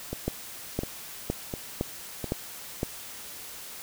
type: two click trains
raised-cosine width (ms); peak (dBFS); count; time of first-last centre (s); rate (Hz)
2; -18 / -13; 4 / 6; 0.13-2.243 / 0.28-2.831; 1.42 / 1.96
effects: white hiss -42 dBFS RMS until 3.82 s